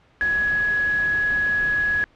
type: tone in noise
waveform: sine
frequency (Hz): 1678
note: G#6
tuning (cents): +17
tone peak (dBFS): -18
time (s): 0.21-2.04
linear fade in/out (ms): 0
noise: pink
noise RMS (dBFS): -35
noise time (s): 0.21-2.04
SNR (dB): +14
effects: pink hiss -57 dBFS RMS until 2.15 s + low-pass 3000 Hz 12 dB/octave